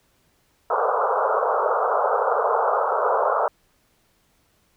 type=band-pass noise; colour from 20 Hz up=pink; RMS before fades=-21 dBFS; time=0.7-3.48 s; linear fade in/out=2 ms; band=430 to 1400 Hz; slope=96 dB/octave; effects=pink hiss -64 dBFS RMS until 4.76 s